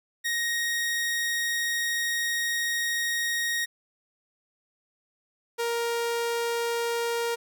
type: tone pair in turn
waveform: sawtooth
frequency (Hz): 1873 / 468.2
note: A#6 / A#4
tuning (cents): +8 / +8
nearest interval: 2 octaves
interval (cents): 2400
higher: first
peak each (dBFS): -22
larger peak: neither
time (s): 0.24-3.66 / 5.58-7.36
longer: first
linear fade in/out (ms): 20
effects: none